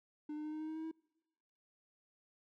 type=tone with pitch steps; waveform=triangle; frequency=300.2 / 303.2 / 306.2 / 309.2 / 312.2 / 315.3 / 318.4 / 321.6 Hz; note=D4 / D#4 / D#4 / D#4 / D#4 / D#4 / D#4 / E4; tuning=+38 / -45 / -28 / -11 / +6 / +23 / +40 / -43 cents; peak=-38 dBFS; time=0.29-0.914 s; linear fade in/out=5 ms; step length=78 ms; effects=noise-tail reverb RT60 1.0 s tail -25 dB re dry